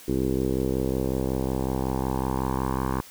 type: tone with low-pass filter sweep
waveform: 10% pulse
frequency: 65.41 Hz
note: C2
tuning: in tune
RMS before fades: -26 dBFS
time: 0.08-3.01 s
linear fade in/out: 5 ms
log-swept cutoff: 370 to 1200 Hz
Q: 2.6
effects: white hiss -47 dBFS RMS until 3.1 s